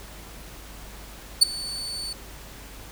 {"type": "tone with ADSR envelope", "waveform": "35% pulse", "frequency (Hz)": 4489, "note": "C#8", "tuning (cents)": 21, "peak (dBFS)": -7, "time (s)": [1.41, 2.13], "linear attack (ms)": 16, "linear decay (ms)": 12, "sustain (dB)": -22, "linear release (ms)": 4, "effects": ["added 50 Hz sine -44 dBFS peak until 2.91 s", "pink hiss -44 dBFS RMS until 2.91 s"]}